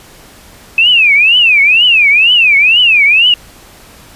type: tone with vibrato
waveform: sine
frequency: 2570 Hz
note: E7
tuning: 45 cents flat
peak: -4 dBFS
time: 0.78-3.34 s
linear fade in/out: 2 ms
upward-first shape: triangle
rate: 2.1 Hz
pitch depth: 290 cents each way
effects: pink hiss -38 dBFS RMS until 4.15 s + resampled to 32000 Hz